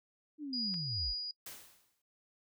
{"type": "linear sweep", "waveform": "sine", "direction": "down", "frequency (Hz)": [311.1, 35.19], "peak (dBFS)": -38, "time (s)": [0.38, 1.15], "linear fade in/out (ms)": 50}
{"type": "tone with tremolo", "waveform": "sine", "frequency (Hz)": 4895, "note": "D#8", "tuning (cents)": -29, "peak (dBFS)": -34, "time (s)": [0.53, 1.31], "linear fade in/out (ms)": 2, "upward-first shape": "sine", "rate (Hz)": 2.4, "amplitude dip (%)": 40}
{"type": "clicks", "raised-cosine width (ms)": 0.2, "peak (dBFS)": -36, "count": 2, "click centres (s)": [0.74, 0.743]}
{"type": "noise with exponential decay", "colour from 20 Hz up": "white", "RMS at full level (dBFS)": -44, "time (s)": [1.46, 2.02], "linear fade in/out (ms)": 5, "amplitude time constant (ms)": 120}
{"effects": ["noise-tail reverb RT60 0.1 s tail -22 dB re dry"]}